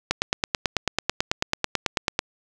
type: click train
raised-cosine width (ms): 0.2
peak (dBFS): -3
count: 20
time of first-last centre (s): 0.11-2.191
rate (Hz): 9.13
effects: none